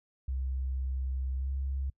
sine tone with pitch glide, 65.41 to 67.44 Hz, C2 to C#2, 0 to -47 cents, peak -30 dBFS, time 0.28-1.9 s, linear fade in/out 5 ms, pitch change +53 cents, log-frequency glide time 1.37-1.49 s, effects noise-tail reverb RT60 0.1 s tail -25 dB re dry

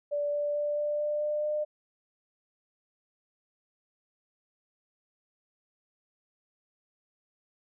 sine tone with pitch steps, 582 / 585.4 / 588.8 / 592.2 / 595.6 / 599.1 / 602.5 Hz, D5 / D5 / D5 / D5 / D5 / D5 / D5, -16 / -6 / +4 / +14 / +24 / +34 / +44 cents, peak -27 dBFS, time 0.11-1.65 s, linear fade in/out 20 ms, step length 220 ms, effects none

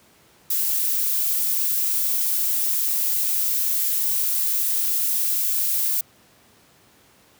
violet noise, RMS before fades -22 dBFS, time 0.5-6.01 s, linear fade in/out 5 ms, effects pink hiss -55 dBFS RMS until 7.39 s + high-pass 100 Hz 12 dB/octave

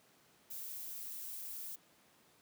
violet noise, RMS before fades -45 dBFS, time 0.5-1.76 s, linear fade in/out 10 ms, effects pink hiss -67 dBFS RMS until 2.41 s + high-pass 150 Hz 12 dB/octave

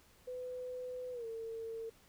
sine tone with pitch glide, 502 to 452.4 Hz, B4 to A4, +28 to +48 cents, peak -40 dBFS, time 0.27-1.9 s, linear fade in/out 10 ms, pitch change -180 cents, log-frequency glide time 1.12-1.26 s, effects pink hiss -65 dBFS RMS until 2.08 s

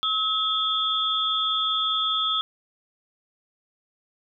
sine tone cluster, 1286 / 3265 / 3490 Hz, E6 / G#7 / A7, -43 / -30 / -15 cents, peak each -26 dBFS, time 0.03-2.41 s, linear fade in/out 0 ms, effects none

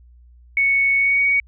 sine tone with pitch glide, 2217 to 2243 Hz, C#7 to C#7, 0 to +20 cents, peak -14 dBFS, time 0.57-1.4 s, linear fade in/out 2 ms, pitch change +20 cents, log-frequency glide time 0.97-1.2 s, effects added 60 Hz sine -45 dBFS peak until 1.47 s

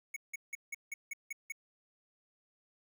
square tone bursts, 2217 Hz, C#7, in tune, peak -38 dBFS, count 8, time 0.14-1.522 s, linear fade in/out 5 ms, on 24 ms, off 170 ms, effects none

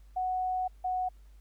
sine tone pair in turn, 740 / 737.3 Hz, F#5 / F#5, 0 / -6 cents, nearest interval unison, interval 6 cents, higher first, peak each -28 dBFS, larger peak neither, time 0.16-0.68 / 0.84-1.09 s, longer first, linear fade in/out 10 ms, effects added 50 Hz sine -51 dBFS peak until 1.4 s + pink hiss -70 dBFS RMS until 1.4 s

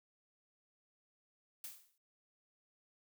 blue noise with exponential decay, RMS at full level -44 dBFS, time 1.64-1.98 s, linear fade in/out 2 ms, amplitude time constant 72 ms, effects none

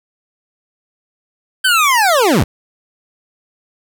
25% pulse linear sweep, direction down, 1568 to 55.2 Hz, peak -6 dBFS, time 1.64-2.44 s, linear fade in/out 10 ms, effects 8-bit

